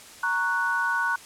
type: chord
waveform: sine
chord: F# major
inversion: first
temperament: equal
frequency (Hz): 932.3 / 1108.7 / 1480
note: A#5 / C#6 / F#6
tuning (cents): 0 / 0 / 0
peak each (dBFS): -29 / -30 / -24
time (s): 0.23-1.16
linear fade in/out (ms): 5
effects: white hiss -46 dBFS RMS until 1.25 s + low-pass 10000 Hz 12 dB/octave